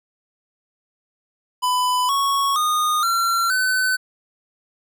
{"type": "tone with pitch steps", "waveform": "square", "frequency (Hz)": [999, 1108.5, 1229.9, 1364.7, 1514.2], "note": ["B5", "C#6", "D#6", "F6", "F#6"], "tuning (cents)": [20, 0, -20, -40, 40], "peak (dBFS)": -18, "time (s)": [1.62, 3.97], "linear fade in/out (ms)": 20, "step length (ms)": 470, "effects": []}